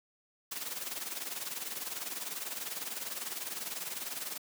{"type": "noise with tremolo", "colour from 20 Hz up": "white", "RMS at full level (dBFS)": -36, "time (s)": [0.51, 4.38], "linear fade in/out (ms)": 10, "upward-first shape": "triangle", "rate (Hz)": 20, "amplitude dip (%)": 75, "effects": ["high-pass 200 Hz 12 dB/octave"]}